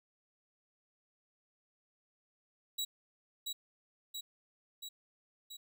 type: tone with echo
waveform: sawtooth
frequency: 3888 Hz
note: B7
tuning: 28 cents flat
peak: -31 dBFS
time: 2.78-2.85 s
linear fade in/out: 10 ms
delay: 680 ms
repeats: 4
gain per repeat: -3 dB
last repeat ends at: 5.57 s
effects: none